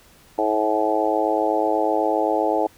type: harmonic tone with a mistuned harmonic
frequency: 107.9 Hz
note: A2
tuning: 33 cents flat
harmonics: 3 / 4 / 5 / 6 / 7 / 8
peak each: -25 / -25 / -25 / -25 / -25 / -25 dBFS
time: 0.38-2.67 s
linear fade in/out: 5 ms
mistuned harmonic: 8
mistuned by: -18 cents
effects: pink hiss -52 dBFS RMS until 2.77 s